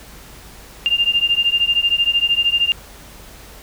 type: beating tone pair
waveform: sine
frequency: 2794 / 2807 Hz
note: F7 / F7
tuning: 0 / +8 cents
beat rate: 13 Hz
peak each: -17 dBFS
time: 0.86-2.72 s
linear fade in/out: 0 ms
effects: added 50 Hz sine -43 dBFS peak until 3.62 s + pink hiss -41 dBFS RMS until 3.62 s